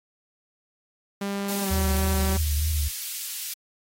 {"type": "tone with pitch glide", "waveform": "sawtooth", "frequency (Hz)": [199.4, 191.83], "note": ["G3", "G3"], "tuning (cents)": [30, -37], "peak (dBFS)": -23, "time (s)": [1.21, 2.37], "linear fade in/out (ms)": 5, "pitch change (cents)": -67, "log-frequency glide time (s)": [1.62, 1.69]}
{"type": "high-pass noise", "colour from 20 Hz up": "white", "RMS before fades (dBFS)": -33, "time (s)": [1.48, 3.54], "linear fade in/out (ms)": 5, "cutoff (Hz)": 2900, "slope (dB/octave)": 12}
{"type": "tone with vibrato", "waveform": "sine", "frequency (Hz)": 76.1, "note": "D#2", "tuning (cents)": -38, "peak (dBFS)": -22, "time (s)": [1.7, 2.89], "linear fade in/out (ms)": 20, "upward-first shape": "triangle", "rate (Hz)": 3.3, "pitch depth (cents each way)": 72}
{"effects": ["AAC 48 kbps"]}